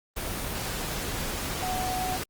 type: tone in noise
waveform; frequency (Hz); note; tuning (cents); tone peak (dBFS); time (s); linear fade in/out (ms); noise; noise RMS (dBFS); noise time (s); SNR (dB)
sine; 740; F#5; 0; -29; 1.62-2.17; 10; pink; -32; 0.16-2.24; 0
effects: Opus 24 kbps